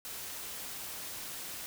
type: noise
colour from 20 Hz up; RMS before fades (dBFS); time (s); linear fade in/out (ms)
white; -42; 0.05-1.66; 0
effects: none